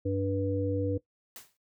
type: harmonic tone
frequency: 97.4 Hz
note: G2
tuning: 11 cents flat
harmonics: 1 / 3 / 5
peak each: -31 / -31 / -31 dBFS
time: 0.05-0.98 s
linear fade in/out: 10 ms
type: noise with exponential decay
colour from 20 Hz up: white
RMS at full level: -42 dBFS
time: 1.36-1.57 s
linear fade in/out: 1 ms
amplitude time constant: 44 ms
effects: noise-tail reverb RT60 0.1 s tail -17 dB re dry